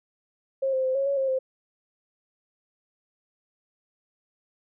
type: tone with pitch steps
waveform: sine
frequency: 537 / 523 / 519 / 547 / 558 / 535 / 523 Hz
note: C5 / C5 / C5 / C#5 / C#5 / C5 / C5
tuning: +45 / -1 / -14 / -23 / +11 / +38 / -1 cents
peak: -22 dBFS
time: 0.62-1.39 s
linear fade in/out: 10 ms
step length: 110 ms
effects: none